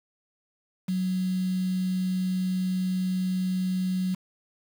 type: tone with quantisation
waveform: sine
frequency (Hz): 185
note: F#3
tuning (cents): 0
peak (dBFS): -24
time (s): 0.88-4.15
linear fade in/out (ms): 10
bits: 7
effects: none